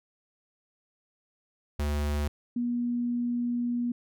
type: tone pair in turn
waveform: square / sine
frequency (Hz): 73.5 / 240.9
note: D2 / B3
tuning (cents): +2 / -43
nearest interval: octave + major sixth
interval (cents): 2055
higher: second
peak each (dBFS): -27 / -26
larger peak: second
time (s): 1.79-2.28 / 2.56-3.92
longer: second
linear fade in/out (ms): 5
effects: none